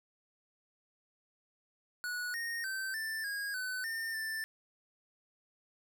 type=tone with pitch steps; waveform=square; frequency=1467 / 1854 / 1548 / 1773 / 1637 / 1508 / 1811 / 1773 Hz; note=F#6 / A#6 / G6 / A6 / G#6 / F#6 / A6 / A6; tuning=-15 / -10 / -22 / +13 / -25 / +32 / +49 / +13 cents; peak=-36 dBFS; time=2.04-4.44 s; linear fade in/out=0 ms; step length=300 ms; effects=none